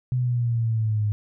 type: exponential sweep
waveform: sine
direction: down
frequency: 127.1 to 103.83 Hz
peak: -20 dBFS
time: 0.12-1.12 s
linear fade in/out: 0 ms
effects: none